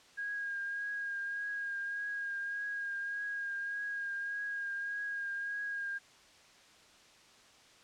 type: tone with vibrato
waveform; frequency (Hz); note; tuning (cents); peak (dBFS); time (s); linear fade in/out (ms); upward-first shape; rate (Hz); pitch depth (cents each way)
sine; 1629; G#6; -34; -35; 0.17-5.99; 20; triangle; 1.7; 27
effects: white hiss -60 dBFS RMS until 7.83 s + low-pass 6000 Hz 12 dB/octave